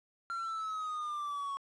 triangle linear sweep, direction down, 1375 to 1102 Hz, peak -33 dBFS, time 0.3-1.57 s, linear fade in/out 0 ms, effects resampled to 22050 Hz + 10-bit

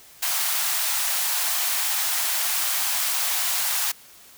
white high-pass noise, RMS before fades -24 dBFS, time 0.22-3.92 s, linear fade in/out 10 ms, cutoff 660 Hz, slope 48 dB/octave, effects white hiss -49 dBFS RMS until 4.37 s

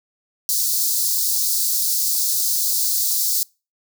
white high-pass noise, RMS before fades -20 dBFS, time 0.49-3.43 s, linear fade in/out 0 ms, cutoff 4200 Hz, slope 48 dB/octave, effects noise-tail reverb RT60 0.3 s tail -26 dB re dry

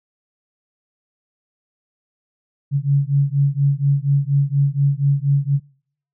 sine beating tone pair, 138.59 / 142.79 Hz, C#3 / D3, 0 / -48 cents, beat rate 4.2 Hz, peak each -17 dBFS, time 2.71-5.6 s, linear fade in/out 50 ms, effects noise-tail reverb RT60 0.6 s tail -26 dB re dry

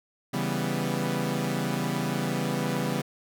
sawtooth chord, C# half-diminished seventh, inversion none, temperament equal, 138.59 / 164.81 / 196 / 246.9 Hz, C#3 / E3 / G3 / B3, 0 / 0 / 0 / 0 cents, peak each -28 dBFS, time 0.33-3.02 s, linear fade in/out 10 ms, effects none

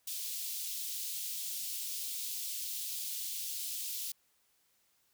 white high-pass noise, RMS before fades -39 dBFS, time 0.07-4.12 s, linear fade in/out 5 ms, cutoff 3100 Hz, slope 24 dB/octave, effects white hiss -73 dBFS RMS until 5.13 s

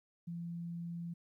sine tone, 170.3 Hz, F3, 43 cents flat, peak -39 dBFS, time 0.27-1.14 s, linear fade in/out 10 ms, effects 13-bit

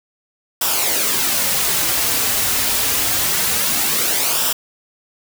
white noise with flanger, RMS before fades -18 dBFS, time 0.61-4.53 s, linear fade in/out 5 ms, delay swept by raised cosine 0.46 to 5.96 ms, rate 0.26 Hz, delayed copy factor -0.55, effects none

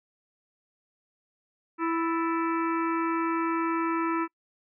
harmonic tone with a mistuned harmonic, 330 Hz, E4, 2 cents sharp, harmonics 1 / 3 / 4 / 5 / 6 / 7 / 8, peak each -27 / -32 / -31 / -40 / -46 / -41 / -46 dBFS, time 1.78-4.28 s, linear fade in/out 50 ms, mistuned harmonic 5, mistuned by +110 cents, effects noise-tail reverb RT60 0.1 s tail -26 dB re dry

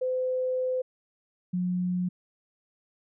sine tone pair in turn, 511 / 180.19 Hz, C5 / F#3, -41 / -46 cents, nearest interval octave + tritone, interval 1805 cents, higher first, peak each -25 dBFS, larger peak neither, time 0.01-0.82 / 1.53-2.09 s, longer first, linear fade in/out 10 ms, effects none

